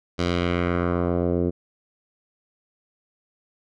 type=tone with low-pass filter sweep; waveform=10% pulse; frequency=87.6 Hz; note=F2; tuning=6 cents sharp; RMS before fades=-23 dBFS; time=0.18-1.51 s; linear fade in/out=20 ms; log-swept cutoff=5100 to 380 Hz; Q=1.4; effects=none